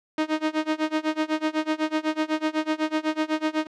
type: tone with tremolo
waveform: sawtooth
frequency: 311.1 Hz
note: D#4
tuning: in tune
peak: -16 dBFS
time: 0.18-3.67 s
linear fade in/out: 2 ms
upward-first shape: sine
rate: 8 Hz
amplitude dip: 95%
effects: low-pass 4000 Hz 12 dB/octave

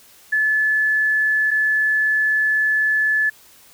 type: tone pair in turn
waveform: sine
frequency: 1728 / 1728 Hz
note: A6 / A6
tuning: -32 / -32 cents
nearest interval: unison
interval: 0 cents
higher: neither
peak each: -15 dBFS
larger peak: neither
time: 0.32-1.51 / 1.51-3.3 s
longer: second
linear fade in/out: 10 ms
effects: white hiss -49 dBFS RMS until 3.73 s

